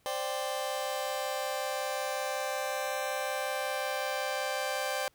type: chord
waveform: sawtooth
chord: C suspended second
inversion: none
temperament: just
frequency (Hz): 523.3 / 588.7 / 784.9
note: C5 / D5 / G5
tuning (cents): 0 / +4 / +2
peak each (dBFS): -32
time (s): 0.06-5.08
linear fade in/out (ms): 0
effects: pink hiss -68 dBFS RMS until 5.14 s